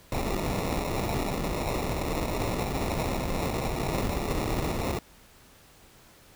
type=noise with sample-and-hold; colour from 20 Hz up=pink; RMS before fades=-29 dBFS; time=0.12-4.99 s; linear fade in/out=2 ms; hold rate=1575 Hz; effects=pink hiss -55 dBFS RMS until 6.35 s